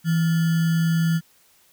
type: tone with sample-and-hold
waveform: sine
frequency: 164.81 Hz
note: E3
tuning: in tune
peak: -17 dBFS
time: 0.04-1.21 s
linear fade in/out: 50 ms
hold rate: 1575 Hz
effects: white hiss -58 dBFS RMS until 1.72 s